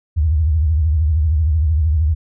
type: tone with vibrato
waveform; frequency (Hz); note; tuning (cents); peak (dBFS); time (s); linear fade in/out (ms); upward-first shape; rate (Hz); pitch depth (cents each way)
sine; 77.7; D#2; -2; -12; 0.16-2.15; 20; triangle; 13; 190
effects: none